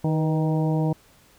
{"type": "harmonic tone with a mistuned harmonic", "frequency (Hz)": 156.7, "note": "D#3", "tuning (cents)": 13, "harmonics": [1, 2, 3, 4, 5, 6], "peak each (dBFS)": [-21, -27, -31, -33, -35, -37], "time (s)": [0.04, 0.93], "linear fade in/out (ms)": 5, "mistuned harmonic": 3, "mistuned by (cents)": 49, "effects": ["pink hiss -56 dBFS RMS until 1.38 s"]}